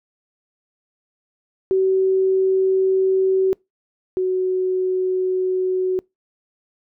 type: tone pair in turn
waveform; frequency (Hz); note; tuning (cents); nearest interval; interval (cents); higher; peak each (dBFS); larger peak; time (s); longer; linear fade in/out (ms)
sine; 379.9 / 371.4; F#4 / F#4; +46 / +7; unison; 39; first; -14 / -17; first; 1.71-3.53 / 4.17-5.99; neither; 0
effects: noise-tail reverb RT60 0.2 s tail -26 dB re dry